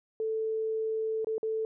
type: tone with dropouts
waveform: sine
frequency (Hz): 441.1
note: A4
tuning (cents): +4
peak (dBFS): -28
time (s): 0.2-1.65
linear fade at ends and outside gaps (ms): 1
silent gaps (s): 1.246-1.27 / 1.381-1.43
effects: none